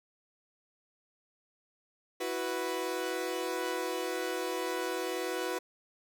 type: chord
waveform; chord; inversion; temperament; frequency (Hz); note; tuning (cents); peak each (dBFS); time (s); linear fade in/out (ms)
sawtooth; E suspended second; none; equal; 329.6 / 370 / 493.9; E4 / F#4 / B4; 0 / 0 / 0; -35 / -32 / -32; 2.2-5.59; 10
effects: none